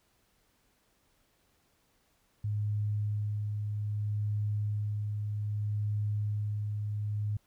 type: tone with tremolo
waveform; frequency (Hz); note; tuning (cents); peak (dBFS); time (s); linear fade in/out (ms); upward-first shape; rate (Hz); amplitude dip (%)
sine; 104.6; G#2; +13; -28; 2.44-7.37; 5; sine; 0.63; 30
effects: pink hiss -71 dBFS RMS until 7.46 s